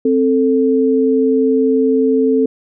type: tone pair together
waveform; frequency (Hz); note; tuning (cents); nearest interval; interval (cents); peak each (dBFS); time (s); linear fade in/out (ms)
sine; 262.9 / 442.1; C4 / A4; +8 / +8; major sixth; 900; -13; 0.05-2.46; 5
effects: none